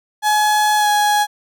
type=tone with pitch glide; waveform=35% pulse; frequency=846 to 832.9 Hz; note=G#5 to G#5; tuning=+32 to +5 cents; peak=-11 dBFS; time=0.22-1.27 s; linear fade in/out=50 ms; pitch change=-27 cents; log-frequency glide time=0.77-0.88 s; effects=none